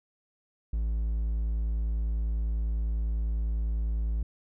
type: tone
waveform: triangle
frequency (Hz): 55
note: A1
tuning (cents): 0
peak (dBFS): -24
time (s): 0.73-4.23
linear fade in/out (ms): 5
effects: none